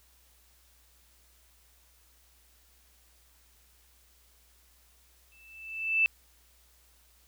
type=tone with exponential growth; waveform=sine; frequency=2644 Hz; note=E7; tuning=5 cents sharp; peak=-19 dBFS; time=5.32-6.06 s; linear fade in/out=0 ms; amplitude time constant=160 ms; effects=added 60 Hz sine -64 dBFS peak until 7.27 s + white hiss -64 dBFS RMS until 7.27 s